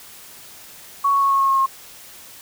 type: tone with pitch steps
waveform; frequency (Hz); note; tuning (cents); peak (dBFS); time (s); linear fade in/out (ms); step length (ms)
sine; 1116 / 1108.9 / 1101.9 / 1094.9 / 1088 / 1081.1 / 1074.3; C#6 / C#6 / C#6 / C#6 / C#6 / C#6 / C6; +11 / 0 / -11 / -22 / -33 / -44 / +45; -14; 1.04-1.663; 10; 89
effects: white hiss -42 dBFS RMS until 2.41 s